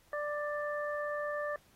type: harmonic tone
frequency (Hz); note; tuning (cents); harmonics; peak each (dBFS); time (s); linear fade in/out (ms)
590; D5; +8; 1 / 2 / 3; -35 / -40 / -40; 0.13-1.56; 2
effects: pink hiss -66 dBFS RMS until 1.75 s + AAC 48 kbps